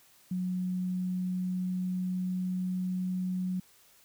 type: tone with pitch glide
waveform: sine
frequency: 182.7 to 183.86 Hz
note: F#3 to F#3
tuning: -22 to -11 cents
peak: -29 dBFS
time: 0.31-3.6 s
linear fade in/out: 5 ms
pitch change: +11 cents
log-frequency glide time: 0.47-3.33 s
effects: white hiss -61 dBFS RMS until 4.04 s